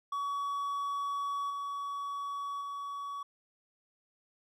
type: tone with level steps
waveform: triangle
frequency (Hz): 1130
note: C#6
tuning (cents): +33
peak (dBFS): -30 / -33 / -35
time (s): 0.12-3.23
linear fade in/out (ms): 5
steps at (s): 1.5 / 2.61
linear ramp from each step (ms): 2
effects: none